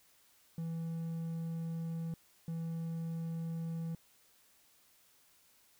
triangle tone bursts at uneven times, 164.81 Hz, E3, in tune, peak -34 dBFS, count 2, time 0.58-2.14 / 2.48-3.95 s, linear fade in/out 2 ms, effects white hiss -67 dBFS RMS until 5.79 s

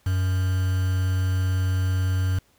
triangle tone with quantisation, 93 Hz, F#2, 9 cents sharp, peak -18 dBFS, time 0.06-2.39 s, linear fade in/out 5 ms, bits 6, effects pink hiss -62 dBFS RMS until 2.58 s

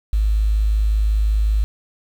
sine tone with quantisation, 52.7 Hz, G#1, 26 cents sharp, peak -14 dBFS, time 0.13-1.64 s, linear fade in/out 0 ms, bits 7, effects none

